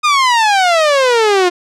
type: exponential sweep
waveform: sawtooth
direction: down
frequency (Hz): 1244.5 to 347.9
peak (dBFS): -5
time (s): 0.03-1.5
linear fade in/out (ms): 20
effects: low-pass 6000 Hz 12 dB/octave